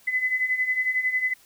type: beating tone pair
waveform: sine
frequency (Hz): 2009 / 2020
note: B6 / B6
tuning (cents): +29 / +39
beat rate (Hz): 11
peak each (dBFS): -28 / -23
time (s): 0.07-1.34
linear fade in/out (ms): 10
effects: white hiss -56 dBFS RMS until 1.45 s